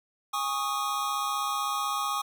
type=chord; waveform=square; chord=Ab suspended fourth; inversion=none; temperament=equal with one note detuned; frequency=820.1 / 1108.7 / 1244.5 Hz; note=Ab5 / Db6 / Eb6; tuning=-22 / 0 / 0 cents; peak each=-35 / -32 / -32 dBFS; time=0.33-2.22 s; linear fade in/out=10 ms; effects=none